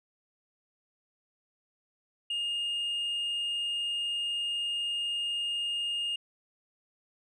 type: tone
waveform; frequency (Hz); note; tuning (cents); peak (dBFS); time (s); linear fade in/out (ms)
sine; 2836; F7; +26; -27; 2.3-6.16; 5
effects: tanh soft clip ceiling -28 dBFS